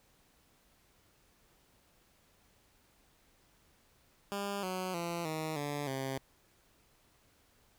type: tone with pitch steps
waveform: 10% pulse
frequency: 200.7 / 185.11 / 170.73 / 157.47 / 145.23 / 133.95 Hz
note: G3 / F#3 / F3 / D#3 / D3 / C3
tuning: +41 / +1 / -39 / +21 / -19 / +41 cents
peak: -27 dBFS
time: 4.32-6.18 s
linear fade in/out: 0 ms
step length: 310 ms
effects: pink hiss -68 dBFS RMS until 7.78 s